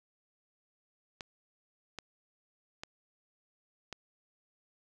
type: clicks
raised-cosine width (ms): 0.2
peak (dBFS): -23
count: 4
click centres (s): 1.208 / 1.987 / 2.835 / 3.927
effects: none